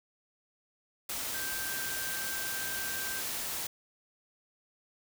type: tone in noise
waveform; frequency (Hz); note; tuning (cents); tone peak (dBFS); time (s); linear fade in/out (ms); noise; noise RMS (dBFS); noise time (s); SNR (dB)
sine; 1568; G6; 0; -39; 1.34-3.21; 5; white; -36; 1.09-3.67; -6
effects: none